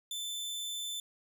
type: tone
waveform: sawtooth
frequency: 3531 Hz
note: A7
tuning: 5 cents sharp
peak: -33 dBFS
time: 0.11-1 s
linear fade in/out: 2 ms
effects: none